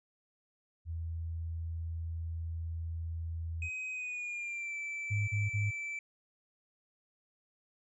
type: tone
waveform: sine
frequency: 82.41 Hz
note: E2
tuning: in tune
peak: -35 dBFS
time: 0.85-3.7 s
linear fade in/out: 50 ms
type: tone with pitch glide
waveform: triangle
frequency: 2520 to 2324 Hz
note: D#7 to D7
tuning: +21 to -19 cents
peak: -35 dBFS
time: 3.62-5.99 s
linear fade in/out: 2 ms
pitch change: -140 cents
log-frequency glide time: 3.92-4.76 s
type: tone bursts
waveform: sine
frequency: 103.83 Hz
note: G#2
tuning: in tune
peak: -29 dBFS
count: 3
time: 5.1-5.712 s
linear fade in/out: 20 ms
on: 180 ms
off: 36 ms
effects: resampled to 22050 Hz